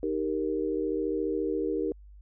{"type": "chord", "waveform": "sine", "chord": "Eb major", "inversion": "none", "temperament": "equal", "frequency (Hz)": [311.1, 392, 466.2], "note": ["Eb4", "G4", "Bb4"], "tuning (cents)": [0, 0, 0], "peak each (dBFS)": -31, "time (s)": [0.03, 1.92], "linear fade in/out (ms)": 2, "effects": ["added 50 Hz sine -47 dBFS peak until 2.21 s"]}